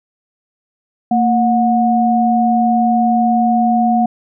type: tone pair together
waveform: sine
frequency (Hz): 229.1 / 727.3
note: A#3 / F#5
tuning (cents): -30 / -30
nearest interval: octave + minor sixth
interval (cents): 2000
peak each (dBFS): -13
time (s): 1.11-4.06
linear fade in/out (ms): 5
effects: none